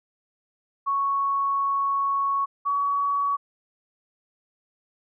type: tone pair in turn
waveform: sine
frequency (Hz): 1108.7 / 1129.4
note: C#6 / C#6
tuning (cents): 0 / +32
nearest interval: unison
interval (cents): 32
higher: second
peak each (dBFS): -21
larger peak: neither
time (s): 0.86-2.46 / 2.65-3.37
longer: first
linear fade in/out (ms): 20
effects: none